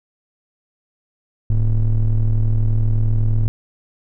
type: ring-modulated tone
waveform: triangle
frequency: 64 Hz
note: C2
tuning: 38 cents flat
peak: -8 dBFS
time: 1.5-3.48 s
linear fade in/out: 0 ms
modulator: 44.1 Hz
effects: none